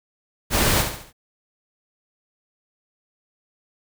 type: noise with echo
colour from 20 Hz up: pink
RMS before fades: -19 dBFS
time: 0.5-0.85 s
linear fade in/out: 50 ms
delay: 70 ms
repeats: 4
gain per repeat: -7 dB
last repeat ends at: 1.13 s
effects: none